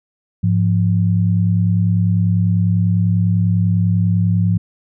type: tone pair together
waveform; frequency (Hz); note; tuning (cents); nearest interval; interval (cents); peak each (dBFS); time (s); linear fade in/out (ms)
sine; 103.83 / 173.91; G#2 / F3; 0 / -7; major sixth; 893; -14 / -16; 0.43-4.58; 10
effects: none